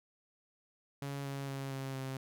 sawtooth tone with pitch steps, 140 / 138.23 / 136.49 / 134.76 / 133.06 Hz, C#3 / C#3 / C#3 / C#3 / C3, +18 / -5 / -26 / -49 / +29 cents, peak -34 dBFS, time 1.02-2.17 s, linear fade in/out 2 ms, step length 230 ms, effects none

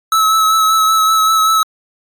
square tone with vibrato, 1298 Hz, E6, 27 cents flat, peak -10 dBFS, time 0.12-1.63 s, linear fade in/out 2 ms, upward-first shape sine, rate 5.2 Hz, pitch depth 20 cents each way, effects AAC 64 kbps

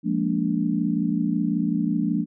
sine chord, Bb dominant seventh, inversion second, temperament equal with one note detuned, 174.61 / 207.7 / 233.1 / 291.5 Hz, F3 / Ab3 / Bb3 / D4, 0 / 0 / 0 / -13 cents, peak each -26 dBFS, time 0.03-2.26 s, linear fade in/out 50 ms, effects none

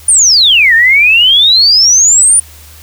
sine exponential two-way sweep, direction down then up, 9600 to 1779 to 9600 Hz, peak -3 dBFS, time 0.08-2.4 s, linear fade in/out 5 ms, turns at 0.74 s, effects added 76 Hz sine -35 dBFS peak until 2.82 s + white hiss -37 dBFS RMS until 2.82 s

